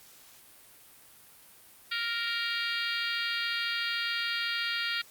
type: harmonic tone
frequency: 466.2 Hz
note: A#4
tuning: in tune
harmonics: 3 / 4 / 5 / 6 / 7 / 8 / 9 / 10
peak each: -35 / -36 / -37 / -38 / -38 / -39 / -40 / -40 dBFS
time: 1.91-5.02 s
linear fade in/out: 10 ms
effects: white hiss -55 dBFS RMS until 5.1 s + Opus 48 kbps